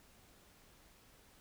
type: silence
effects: pink hiss -64 dBFS RMS until 1.4 s